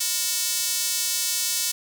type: tone with high-pass filter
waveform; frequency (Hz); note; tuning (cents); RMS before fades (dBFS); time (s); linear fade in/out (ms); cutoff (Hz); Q
square; 203.5; G#3; -35; -25; 0-1.72; 10; 5500; 0.97
effects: none